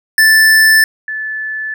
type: tone pair in turn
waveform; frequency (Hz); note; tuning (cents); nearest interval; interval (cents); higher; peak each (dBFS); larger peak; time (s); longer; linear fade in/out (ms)
square / sine; 1760 / 1740.8; A6 / A6; 0 / -19; unison; 19; first; -6 / -18; first; 0.18-0.84 / 1.08-1.74; neither; 2
effects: none